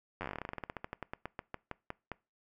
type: slowing click train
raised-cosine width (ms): 0.5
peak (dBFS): -23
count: 29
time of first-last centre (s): 0.21-2.117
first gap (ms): 10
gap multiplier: 1.12
effects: noise-tail reverb RT60 0.3 s tail -23 dB re dry